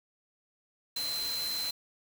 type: tone in noise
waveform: sine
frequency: 4088 Hz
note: C8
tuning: 41 cents flat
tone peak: -32 dBFS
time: 0.96-1.71 s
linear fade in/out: 5 ms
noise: white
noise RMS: -39 dBFS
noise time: 0.96-1.71 s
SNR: +4 dB
effects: none